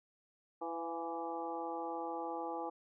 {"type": "harmonic tone with a mistuned harmonic", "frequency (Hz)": 166.4, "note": "E3", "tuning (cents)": 17, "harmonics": [2, 3, 4, 5, 6, 7], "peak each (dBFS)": [-44, -44, -47, -41, -51, -48], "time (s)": [0.61, 2.7], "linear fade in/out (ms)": 10, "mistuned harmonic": 4, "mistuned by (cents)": 44, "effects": []}